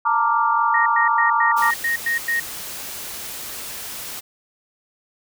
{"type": "chord", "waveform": "sine", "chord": "Bb major seventh", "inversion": "third", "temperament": "equal with one note detuned", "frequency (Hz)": [888.2, 932.3, 1174.7, 1396.9], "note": ["A5", "Bb5", "D6", "F6"], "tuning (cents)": [16, 0, 0, 0], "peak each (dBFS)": [-23, -20, -19, -25], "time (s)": [0.05, 1.71], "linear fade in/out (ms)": 10}
{"type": "tone bursts", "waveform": "sine", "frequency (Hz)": 1864.7, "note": "A#6", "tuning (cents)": 0, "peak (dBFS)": -18, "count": 8, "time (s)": [0.74, 2.4], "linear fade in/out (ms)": 5, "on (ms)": 120, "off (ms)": 100}
{"type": "noise", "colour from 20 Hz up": "white", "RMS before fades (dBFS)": -32, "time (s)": [1.56, 4.21], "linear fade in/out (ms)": 20}
{"effects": []}